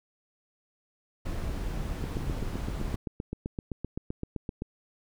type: noise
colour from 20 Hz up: brown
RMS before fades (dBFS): -33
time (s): 1.25-2.96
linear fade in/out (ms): 10
type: click train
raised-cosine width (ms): 3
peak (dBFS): -20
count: 21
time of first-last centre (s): 2.04-4.621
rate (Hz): 7.75
effects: none